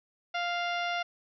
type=harmonic tone; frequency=698 Hz; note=F5; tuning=1 cent flat; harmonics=1 / 2 / 3 / 4 / 5 / 6 / 7 / 8; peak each=-32 / -35 / -37 / -39 / -42 / -49 / -50 / -50 dBFS; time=0.34-1.03 s; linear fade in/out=10 ms; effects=none